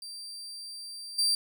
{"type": "tone with level steps", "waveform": "35% pulse", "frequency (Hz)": 4699, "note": "D8", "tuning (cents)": 0, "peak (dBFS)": [-38, -22], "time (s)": [0.02, 1.35], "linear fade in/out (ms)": 2, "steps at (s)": 1.18, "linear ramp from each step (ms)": 10, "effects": []}